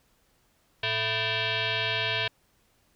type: tone with frequency modulation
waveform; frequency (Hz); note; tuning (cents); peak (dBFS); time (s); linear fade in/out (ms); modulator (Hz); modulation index
sine; 440; A4; 0; -25; 0.83-2.28; 5; 552; 6.2
effects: pink hiss -67 dBFS RMS until 2.95 s